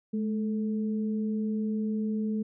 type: tone pair together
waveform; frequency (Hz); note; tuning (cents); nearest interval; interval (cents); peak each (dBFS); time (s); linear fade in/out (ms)
sine; 213.6 / 440; G#3 / A4; +49 / 0; octave + minor second; 1251; -27 / -38; 0.13-2.43; 10
effects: none